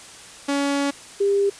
sawtooth / sine tone pair in turn, 281.6 / 399.5 Hz, C#4 / G4, +27 / +33 cents, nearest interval tritone, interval 606 cents, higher second, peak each -16 dBFS, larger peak neither, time 0.48-0.91 / 1.2-1.5 s, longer first, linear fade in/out 10 ms, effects white hiss -42 dBFS RMS until 1.59 s + resampled to 22050 Hz

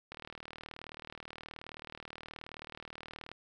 click train, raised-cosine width 0.3 ms, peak -28 dBFS, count 125, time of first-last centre 0.12-3.316 s, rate 38.8 Hz, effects none

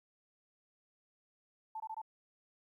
sine tone bursts, 880 Hz, A5, in tune, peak -39 dBFS, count 4, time 1.75-2.017 s, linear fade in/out 5 ms, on 51 ms, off 21 ms, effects 13-bit

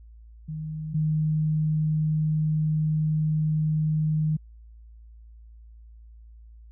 sine tone pair in turn, 155.56 / 154.85 Hz, D#3 / D#3, 0 / -8 cents, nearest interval unison, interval 8 cents, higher first, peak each -30 / -21 dBFS, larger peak second, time 0.48-0.94 / 0.94-4.37 s, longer second, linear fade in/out 10 ms, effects added 56 Hz sine -45 dBFS peak until 6.71 s

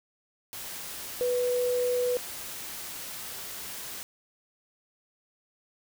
sine tone in noise, 493.9 Hz, B4, in tune, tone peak -24 dBFS, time 1.21-2.17 s, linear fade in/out 0 ms, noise white, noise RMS -39 dBFS, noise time 0.53-4.03 s, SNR +12 dB, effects none

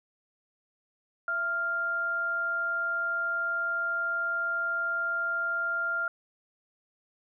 sine tone pair together, 667.7 / 1396.9 Hz, E5 / F6, +22 / 0 cents, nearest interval octave + minor second, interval 1278 cents, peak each -39 / -27 dBFS, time 1.28-6.08 s, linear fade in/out 2 ms, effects none

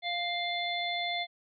harmonic tone, 698.5 Hz, F5, in tune, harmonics 1 / 3 / 5 / 6, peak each -34 / -35 / -35 / -42 dBFS, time 0.02-1.27 s, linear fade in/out 50 ms, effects none

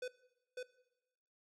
square tone with echo, 501 Hz, B4, 25 cents sharp, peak -40 dBFS, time 0.02-0.08 s, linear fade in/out 5 ms, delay 550 ms, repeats 1, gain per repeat -2 dB, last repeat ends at 0.63 s, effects noise-tail reverb RT60 1.0 s tail -19 dB re dry + low-pass 7000 Hz 12 dB/octave

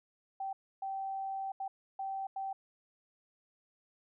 sine tone bursts at uneven times, 776 Hz, G5, 18 cents flat, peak -35 dBFS, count 5, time 0.4-0.53 / 0.82-1.52 / 1.6-1.68 / 1.99-2.27 / 2.36-2.53 s, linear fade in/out 5 ms, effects none

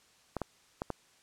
clicks, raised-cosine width 1 ms, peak -19 dBFS, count 4, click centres 0.367 / 0.417 / 0.819 / 0.903 s, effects white hiss -64 dBFS RMS until 1.22 s + low-pass 8000 Hz 12 dB/octave

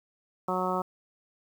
harmonic tone, 183.9 Hz, F#3, 10 cents flat, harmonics 1 / 2 / 3 / 4 / 5 / 6 / 7, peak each -34 / -34 / -34 / -34 / -34 / -34 / -34 dBFS, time 0.48-0.82 s, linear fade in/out 5 ms, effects 9-bit

